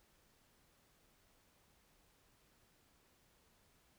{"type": "silence", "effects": ["pink hiss -72 dBFS RMS until 3.98 s"]}